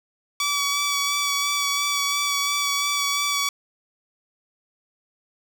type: tone with vibrato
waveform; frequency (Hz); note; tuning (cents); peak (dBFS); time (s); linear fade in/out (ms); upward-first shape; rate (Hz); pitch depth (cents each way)
10% pulse; 1143; D6; -47; -13; 0.4-3.49; 2; sine; 2.9; 17
effects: none